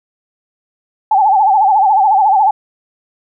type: tone with vibrato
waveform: sine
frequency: 815 Hz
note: G#5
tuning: 33 cents flat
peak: -7 dBFS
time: 1.11-2.51 s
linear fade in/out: 5 ms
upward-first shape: sine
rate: 14 Hz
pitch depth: 130 cents each way
effects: none